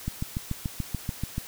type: click train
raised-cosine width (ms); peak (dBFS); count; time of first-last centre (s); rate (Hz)
5; -16; 10; 0.08-1.381; 6.92
effects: white hiss -43 dBFS RMS until 1.47 s